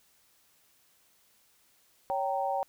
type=tone cluster; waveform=sine; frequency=558 / 778 / 927 Hz; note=C#5 / G5 / A#5; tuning=+11 / -13 / -10 cents; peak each=-33 / -30 / -35 dBFS; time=2.1-2.63 s; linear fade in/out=0 ms; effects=white hiss -66 dBFS RMS until 2.68 s